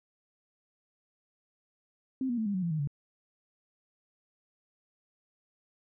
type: tone with pitch steps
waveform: sine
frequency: 262.2 / 240.4 / 220.5 / 202.2 / 185.4 / 170.02 / 155.91 / 142.97 Hz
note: C4 / B3 / A3 / G#3 / F#3 / F3 / D#3 / D3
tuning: +4 / -46 / +4 / -46 / +4 / -46 / +4 / -46 cents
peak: -28 dBFS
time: 2.21-2.874 s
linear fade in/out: 2 ms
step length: 83 ms
effects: none